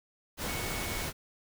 sine tone in noise, 2217 Hz, C#7, in tune, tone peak -42 dBFS, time 0.45-1.09 s, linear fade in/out 50 ms, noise pink, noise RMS -35 dBFS, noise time 0.37-1.13 s, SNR -10 dB, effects none

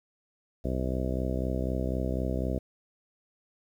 harmonic tone, 64 Hz, C2, 38 cents flat, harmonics 1 / 2 / 3 / 4 / 5 / 6 / 7 / 8 / 9 / 10, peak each -31 / -35 / -36 / -36 / -39 / -39 / -43 / -39 / -42 / -40 dBFS, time 0.64-2.59 s, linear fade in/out 10 ms, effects 10-bit

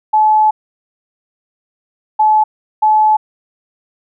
sine tone bursts at uneven times, 860 Hz, A5, 40 cents flat, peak -7 dBFS, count 3, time 0.13-0.51 / 2.19-2.44 / 2.82-3.17 s, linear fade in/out 10 ms, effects none

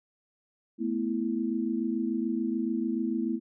sine chord, A suspended second, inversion none, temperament equal, 220 / 246.9 / 329.6 Hz, A3 / B3 / E4, 0 / 0 / 0 cents, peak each -31 dBFS, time 0.78-3.4 s, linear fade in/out 50 ms, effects none

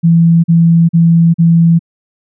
sine tone bursts, 167.1 Hz, E3, 24 cents sharp, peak -4 dBFS, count 4, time 0.03-1.793 s, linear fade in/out 20 ms, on 410 ms, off 41 ms, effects none

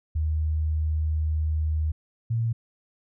sine tone pair in turn, 77.78 / 114.73 Hz, D#2 / A#2, 0 / -27 cents, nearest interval perfect fifth, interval 673 cents, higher second, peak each -22 dBFS, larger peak neither, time 0.15-1.92 / 2.3-2.53 s, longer first, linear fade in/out 10 ms, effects none

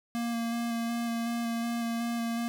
square tone with vibrato, 233.1 Hz, A#3, in tune, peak -30 dBFS, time 0.15-2.48 s, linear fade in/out 0 ms, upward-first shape square, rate 2.7 Hz, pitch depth 12 cents each way, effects none

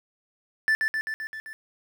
triangle tone with echo, 1760 Hz, A6, in tune, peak -17 dBFS, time 0.68-0.75 s, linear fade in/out 0 ms, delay 130 ms, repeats 6, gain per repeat -3 dB, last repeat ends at 1.53 s, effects 9-bit

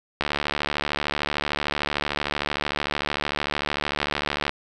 click train, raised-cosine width 0.3 ms, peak -8 dBFS, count 315, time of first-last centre 0.21-4.494 s, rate 73.3 Hz, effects none

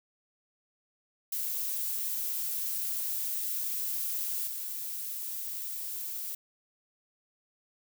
violet noise with level steps, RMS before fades -33 / -37 dBFS, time 1.32-6.35 s, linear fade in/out 5 ms, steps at 4.47 s, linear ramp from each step 2 ms, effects none

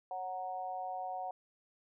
sine tone with amplitude modulation, 740 Hz, F#5, in tune, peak -33 dBFS, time 0.11-1.31 s, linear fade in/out 2 ms, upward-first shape sine, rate 191 Hz, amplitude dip 85%, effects none

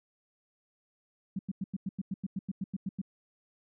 sine tone bursts, 191.8 Hz, G3, 37 cents flat, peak -30 dBFS, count 14, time 1.36-3.016 s, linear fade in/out 5 ms, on 31 ms, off 94 ms, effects none

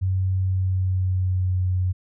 sine tone with pitch glide, 94 to 91.8 Hz, F#2 to F#2, +28 to -13 cents, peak -19 dBFS, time 0.01-1.93 s, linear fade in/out 20 ms, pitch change -41 cents, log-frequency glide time 0.42-1.62 s, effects none

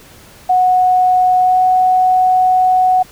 sine tone with pitch glide, 735 to 740.1 Hz, F#5 to F#5, -12 to 0 cents, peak -8 dBFS, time 0.49-3.03 s, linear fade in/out 10 ms, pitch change +12 cents, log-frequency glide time 1.41-1.59 s, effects pink hiss -41 dBFS RMS until 3.11 s

